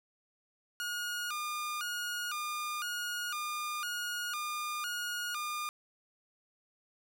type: tone with vibrato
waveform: sawtooth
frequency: 1318.5 Hz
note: E6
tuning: in tune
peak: -31 dBFS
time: 0.8-5.69 s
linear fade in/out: 0 ms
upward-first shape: square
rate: 0.99 Hz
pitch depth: 150 cents each way
effects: none